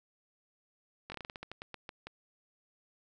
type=slowing click train; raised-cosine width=0.3 ms; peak=-26 dBFS; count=14; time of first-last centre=1.1-2.07 s; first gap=20 ms; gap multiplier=1.2; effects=none